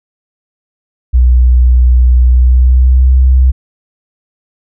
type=tone with pitch glide; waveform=sine; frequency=61.74 to 64.36 Hz; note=B1 to C2; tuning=0 to -28 cents; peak=-3 dBFS; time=1.13-3.52 s; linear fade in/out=20 ms; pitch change=+72 cents; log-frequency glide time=2.26-3.13 s; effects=none